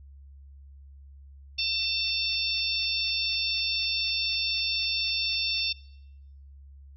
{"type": "harmonic tone", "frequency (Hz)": 896, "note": "A5", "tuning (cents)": 31, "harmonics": [3, 4, 5, 6], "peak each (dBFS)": [-31, -31, -31, -31], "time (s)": [1.58, 5.73], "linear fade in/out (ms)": 10, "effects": ["noise-tail reverb RT60 0.9 s tail -22 dB re dry", "added 69 Hz sine -46 dBFS peak until 6.96 s"]}